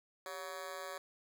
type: tone with amplitude modulation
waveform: 20% pulse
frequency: 562 Hz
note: C#5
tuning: 24 cents sharp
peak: -33 dBFS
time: 0.26-0.98 s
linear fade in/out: 2 ms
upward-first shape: sine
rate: 167 Hz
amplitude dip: 100%
effects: none